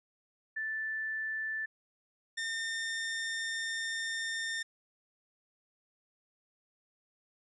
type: tone pair in turn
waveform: sine / sawtooth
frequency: 1760 / 1813.7 Hz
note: A6 / A#6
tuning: 0 / -48 cents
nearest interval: minor second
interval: 52 cents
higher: second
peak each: -33 / -30 dBFS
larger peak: second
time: 0.56-1.66 / 2.37-4.63 s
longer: second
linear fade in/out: 10 ms
effects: resampled to 22050 Hz